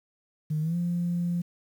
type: tone with pitch glide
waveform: sine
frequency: 153.9 to 173.75 Hz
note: D#3 to F3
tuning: -19 to -9 cents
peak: -24 dBFS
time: 0.5-1.42 s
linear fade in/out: 10 ms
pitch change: +210 cents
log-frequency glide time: 0.61-0.76 s
effects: tanh soft clip ceiling -20 dBFS + 9-bit

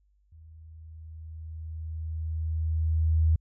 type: tone with level ramp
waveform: sine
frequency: 79.9 Hz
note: D#2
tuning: 47 cents sharp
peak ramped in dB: -48 to -18 dBFS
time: 0.32-3.36 s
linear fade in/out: 5 ms
effects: added 50 Hz sine -63 dBFS peak until 3.4 s

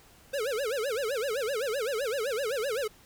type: tone with vibrato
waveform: square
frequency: 493.9 Hz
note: B4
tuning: in tune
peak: -29 dBFS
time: 0.33-2.88 s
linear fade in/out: 10 ms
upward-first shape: sine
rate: 7.8 Hz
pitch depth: 270 cents each way
effects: pink hiss -57 dBFS RMS until 3.05 s

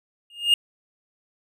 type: tone with exponential growth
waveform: triangle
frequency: 2834 Hz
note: F7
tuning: 25 cents sharp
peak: -9 dBFS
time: 0.3-0.54 s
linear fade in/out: 2 ms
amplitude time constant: 51 ms
effects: none

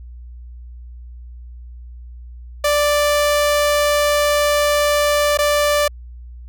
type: tone with dropouts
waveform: sawtooth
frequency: 587.3 Hz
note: D5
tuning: in tune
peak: -10 dBFS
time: 2.64-5.88 s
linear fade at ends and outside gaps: 5 ms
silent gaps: 5.374-5.387 s
effects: added 60 Hz sine -33 dBFS peak until 6.48 s

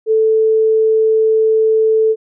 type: tone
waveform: sine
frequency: 440 Hz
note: A4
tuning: in tune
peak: -9 dBFS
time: 0.06-2.16 s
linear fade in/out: 50 ms
effects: none

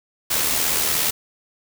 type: noise with amplitude modulation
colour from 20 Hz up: white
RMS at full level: -19 dBFS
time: 0.3-1.11 s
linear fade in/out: 10 ms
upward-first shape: sine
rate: 76.9 Hz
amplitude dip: 40%
effects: none

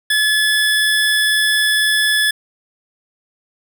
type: tone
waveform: 25% pulse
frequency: 1718 Hz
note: A6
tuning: 42 cents flat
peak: -9 dBFS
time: 0.1-2.31 s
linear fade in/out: 5 ms
effects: none

